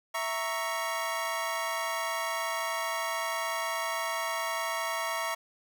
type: chord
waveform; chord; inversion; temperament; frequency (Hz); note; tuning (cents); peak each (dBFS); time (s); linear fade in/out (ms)
25% pulse; A# diminished; second; equal; 659.3 / 932.3 / 1108.7; E5 / A#5 / C#6; 0 / 0 / 0; -31; 0.14-5.35; 10
effects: none